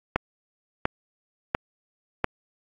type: click train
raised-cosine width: 0.5 ms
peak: -6 dBFS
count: 4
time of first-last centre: 0.16-2.243 s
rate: 1.44 Hz
effects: AAC 48 kbps